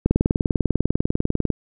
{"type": "click train", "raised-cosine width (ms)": 3, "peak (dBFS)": -4, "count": 30, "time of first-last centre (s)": [0.06, 1.503], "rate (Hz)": 20.1, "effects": []}